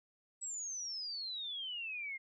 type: exponential sweep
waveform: sine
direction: down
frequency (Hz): 7902 to 2093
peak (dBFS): -39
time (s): 0.41-2.18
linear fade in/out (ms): 20
effects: none